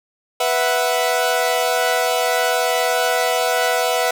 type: chord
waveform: sawtooth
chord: B suspended fourth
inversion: none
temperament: equal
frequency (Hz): 493.9 / 659.3 / 740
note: B4 / E5 / F#5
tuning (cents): 0 / 0 / 0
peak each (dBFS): -17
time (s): 0.4-4.11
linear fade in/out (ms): 5
effects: none